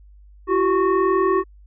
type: tone with frequency modulation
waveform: sine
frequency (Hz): 383.2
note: G4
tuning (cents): -39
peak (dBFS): -15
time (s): 0.47-1.44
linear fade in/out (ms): 50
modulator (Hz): 726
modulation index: 1.1
effects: added 50 Hz sine -44 dBFS peak until 1.66 s